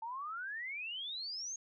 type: exponential sweep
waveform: sine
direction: up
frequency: 880 to 6645 Hz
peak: -39 dBFS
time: 0.02-1.56 s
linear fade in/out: 5 ms
effects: none